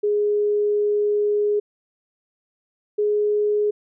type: tone pair in turn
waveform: sine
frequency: 415.3 / 417.7 Hz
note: G#4 / G#4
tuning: 0 / +10 cents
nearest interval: unison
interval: 10 cents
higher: second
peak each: -17 dBFS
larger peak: neither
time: 0.03-1.6 / 2.98-3.71 s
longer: first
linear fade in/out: 10 ms
effects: none